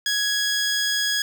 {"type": "tone", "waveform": "15% pulse", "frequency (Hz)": 1665, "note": "G#6", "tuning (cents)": 4, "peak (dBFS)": -14, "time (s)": [0.06, 1.22], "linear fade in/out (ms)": 2, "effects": ["9-bit"]}